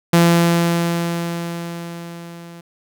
sawtooth tone with level ramp, 170.1 Hz, F3, 45 cents flat, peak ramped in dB -5 to -32 dBFS, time 0.13-2.61 s, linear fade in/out 5 ms, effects none

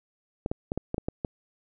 clicks, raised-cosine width 2 ms, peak -15 dBFS, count 8, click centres 0.461 / 0.515 / 0.719 / 0.776 / 0.944 / 0.981 / 1.085 / 1.248 s, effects none

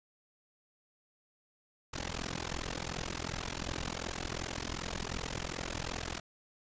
pink noise with amplitude modulation, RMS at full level -34 dBFS, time 1.93-6.2 s, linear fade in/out 10 ms, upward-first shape sine, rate 42.7 Hz, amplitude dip 100%, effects resampled to 16000 Hz

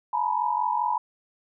sine tone cluster, 855 / 948 / 993 Hz, A5 / A#5 / B5, -50 / +29 / +9 cents, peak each -27 dBFS, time 0.13-0.98 s, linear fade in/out 5 ms, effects none

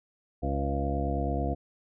harmonic tone with a mistuned harmonic, 69.3 Hz, C#2, in tune, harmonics 1 / 2 / 3 / 4 / 5 / 7 / 8 / 9 / 10, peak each -30 / -35 / -38 / -35 / -38 / -37 / -44 / -43 / -34 dBFS, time 0.42-1.55 s, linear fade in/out 20 ms, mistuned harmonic 9, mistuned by -24 cents, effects none

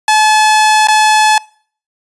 sawtooth tone with dropouts, 860 Hz, A5, 40 cents flat, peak -3 dBFS, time 0.08-1.38 s, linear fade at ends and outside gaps 2 ms, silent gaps 0.872-0.884 s, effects noise-tail reverb RT60 0.5 s tail -24 dB re dry + resampled to 24000 Hz

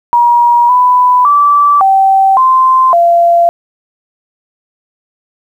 sine tone with pitch steps, 954 / 995 / 1160 / 774 / 1039 / 686 Hz, A#5 / B5 / D6 / G5 / C6 / F5, +40 / +13 / -22 / -22 / -12 / -31 cents, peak -4 dBFS, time 0.13-3.49 s, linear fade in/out 0 ms, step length 560 ms, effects 7-bit

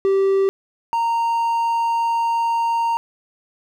triangle tone pair in turn, 389.2 / 925.7 Hz, G4 / A#5, -12 / -12 cents, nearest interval octave + minor third, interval 1500 cents, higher second, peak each -12 / -15 dBFS, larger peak first, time 0.05-0.49 / 0.93-2.97 s, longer second, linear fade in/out 0 ms, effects none

